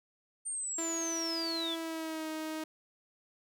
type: linear sweep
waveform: sine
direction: down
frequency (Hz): 8870 to 3314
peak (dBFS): -34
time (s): 0.45-1.76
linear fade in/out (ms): 20
type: tone with pitch glide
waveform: sawtooth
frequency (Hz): 329.9 to 313.9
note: E4 to D#4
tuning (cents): +1 to +15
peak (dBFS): -32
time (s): 0.78-2.64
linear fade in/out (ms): 5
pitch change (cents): -86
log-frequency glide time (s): 1.73-2.29
effects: none